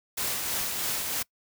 white noise with tremolo, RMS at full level -29 dBFS, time 0.17-1.23 s, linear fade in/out 10 ms, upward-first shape sine, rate 3.1 Hz, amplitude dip 30%, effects noise-tail reverb RT60 0.1 s tail -24 dB re dry

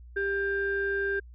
sine tone pair together, 396.3 / 1588 Hz, G4 / G6, +19 / +22 cents, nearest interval 2 octaves, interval 2403 cents, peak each -28 dBFS, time 0.16-1.2 s, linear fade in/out 10 ms, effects tanh soft clip ceiling -19 dBFS + added 60 Hz sine -45 dBFS peak until 1.34 s

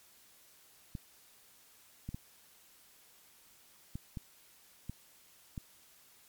clicks, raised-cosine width 5 ms, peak -27 dBFS, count 7, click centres 0.952 / 2.09 / 2.145 / 3.955 / 4.172 / 4.896 / 5.578 s, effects white hiss -62 dBFS RMS until 6.28 s + MP3 96 kbps

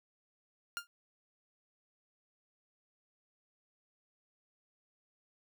sawtooth tone with exponential decay, 1403 Hz, F6, 8 cents sharp, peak -29 dBFS, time 0.77-0.87 s, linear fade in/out 0 ms, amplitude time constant 21 ms, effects none

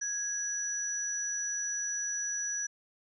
sine tone pair together, 1657 / 5892 Hz, G#6 / F#8, -4 / -8 cents, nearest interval octave + minor seventh, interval 2196 cents, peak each -39 / -32 dBFS, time 0.01-2.67 s, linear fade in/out 10 ms, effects none

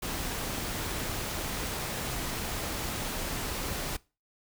pink noise, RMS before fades -34 dBFS, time 0.02-3.97 s, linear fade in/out 10 ms, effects noise-tail reverb RT60 0.3 s tail -22 dB re dry

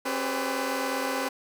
15% pulse tone cluster, 269 / 384 / 407.9 / 501 / 584 Hz, C4 / G4 / G#4 / B4 / D5, +48 / -36 / -31 / +25 / -10 cents, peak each -24 / -32 / -32 / -25 / -33 dBFS, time 0.05-1.29 s, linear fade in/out 10 ms, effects none

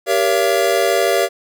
square chord, G diminished seventh, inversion none, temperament just, 392 / 470.4 / 564.5 / 677.4 Hz, G4 / Bb4 / Db5 / Fb5, 0 / +16 / +31 / +47 cents, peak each -20 / -21 / -20 / -19 dBFS, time 0.06-1.29 s, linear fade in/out 50 ms, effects none

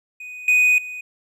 triangle tone with level steps, 2489 Hz, D#7, in tune, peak -31 / -11 / -28 dBFS, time 0.2-1.01 s, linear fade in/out 5 ms, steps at 0.48 / 0.78 s, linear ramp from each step 2 ms, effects none

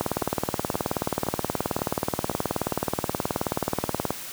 two click trains, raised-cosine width 1 ms, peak -9 / -16 dBFS, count 78 / 5, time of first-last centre 0.01-4.106 / 0.22-2.314 s, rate 18.8 / 1.91 Hz, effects white hiss -37 dBFS RMS until 4.32 s + high-pass 80 Hz 12 dB/octave

